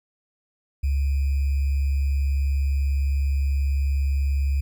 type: tone with sample-and-hold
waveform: sine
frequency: 69.3 Hz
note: C#2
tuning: in tune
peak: -19 dBFS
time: 0.83-4.61 s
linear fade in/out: 10 ms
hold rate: 2450 Hz
effects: none